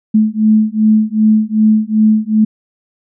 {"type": "beating tone pair", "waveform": "sine", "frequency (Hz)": [215, 217.6], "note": ["A3", "A3"], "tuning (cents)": [-40, -19], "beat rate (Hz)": 2.6, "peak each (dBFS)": -11, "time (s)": [0.14, 2.45], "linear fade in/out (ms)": 10, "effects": []}